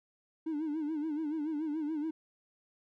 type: tone with vibrato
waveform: triangle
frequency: 306.7 Hz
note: D#4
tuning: 25 cents flat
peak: -29 dBFS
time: 0.46-2.11 s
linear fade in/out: 10 ms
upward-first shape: sine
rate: 7 Hz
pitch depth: 100 cents each way
effects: tanh soft clip ceiling -27 dBFS